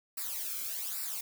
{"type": "noise with flanger", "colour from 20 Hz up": "blue", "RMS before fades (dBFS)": -37, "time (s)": [0.17, 1.21], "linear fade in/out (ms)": 5, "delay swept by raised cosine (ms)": [0.31, 1.1], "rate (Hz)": 1.2, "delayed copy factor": -0.8, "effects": []}